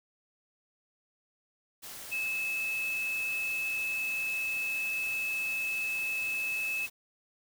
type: tone in noise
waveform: sine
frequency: 2600 Hz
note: E7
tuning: 24 cents flat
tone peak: -30 dBFS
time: 2.11-6.87 s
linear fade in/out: 20 ms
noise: white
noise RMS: -44 dBFS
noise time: 1.82-6.9 s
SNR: +11 dB
effects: none